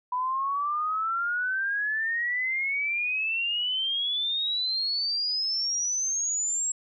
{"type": "exponential sweep", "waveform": "sine", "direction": "up", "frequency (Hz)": [987.8, 7670], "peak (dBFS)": -25, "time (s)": [0.12, 6.72], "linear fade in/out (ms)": 5, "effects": []}